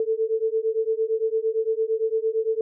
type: beating tone pair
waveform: sine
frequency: 440 / 448.8 Hz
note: A4 / A4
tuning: 0 / +34 cents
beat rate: 8.8 Hz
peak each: -24 dBFS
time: 0-2.61 s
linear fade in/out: 2 ms
effects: none